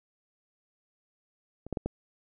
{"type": "clicks", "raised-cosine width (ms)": 2, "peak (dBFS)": [-28, -18, -17, -17], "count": 4, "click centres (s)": [1.666, 1.727, 1.772, 1.86], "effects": []}